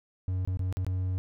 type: tone with dropouts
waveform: triangle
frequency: 92.5 Hz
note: F#2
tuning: in tune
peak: -25 dBFS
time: 0.28-1.18 s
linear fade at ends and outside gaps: 0 ms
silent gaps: 0.45-0.475 / 0.572-0.593 / 0.726-0.77 / 0.847-0.866 s
effects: none